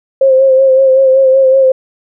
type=tone with vibrato; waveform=sine; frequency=530 Hz; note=C5; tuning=22 cents sharp; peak=-4 dBFS; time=0.21-1.72 s; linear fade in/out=5 ms; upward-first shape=sine; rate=5.3 Hz; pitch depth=33 cents each way; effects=none